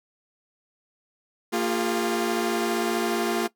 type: tone cluster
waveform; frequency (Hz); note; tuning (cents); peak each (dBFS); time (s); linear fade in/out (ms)
sawtooth; 229.3 / 350 / 405.2; A#3 / F4 / G#4; -28 / +4 / -43; -24 / -22 / -26; 1.52-3.48; 20
effects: noise-tail reverb RT60 0.1 s tail -18 dB re dry